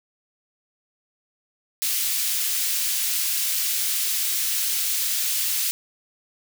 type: high-pass noise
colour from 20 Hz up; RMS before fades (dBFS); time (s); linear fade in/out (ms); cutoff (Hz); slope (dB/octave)
white; -24; 1.82-5.71; 0; 2600; 12
effects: none